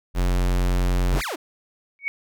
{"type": "tone", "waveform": "square", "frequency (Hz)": 45.04, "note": "F#1", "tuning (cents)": -46, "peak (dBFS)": -19, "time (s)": [0.14, 1.22], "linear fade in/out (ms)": 50}
{"type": "exponential two-way sweep", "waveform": "sawtooth", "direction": "up then down", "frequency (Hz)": [39.78, 2489, 270], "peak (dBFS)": -23, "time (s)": [1.12, 1.36], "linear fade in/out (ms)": 10, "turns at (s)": 1.22}
{"type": "tone with exponential growth", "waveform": "sine", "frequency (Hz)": 2233, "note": "C#7", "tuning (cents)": 12, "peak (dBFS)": -18, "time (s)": [1.99, 2.08], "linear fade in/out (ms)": 0, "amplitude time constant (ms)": 19}
{"effects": []}